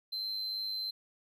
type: tone with amplitude modulation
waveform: triangle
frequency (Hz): 4100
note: C8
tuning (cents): -36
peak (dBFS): -30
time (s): 0.12-0.91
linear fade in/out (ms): 10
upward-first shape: sine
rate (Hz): 103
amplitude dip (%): 50
effects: tanh soft clip ceiling -26 dBFS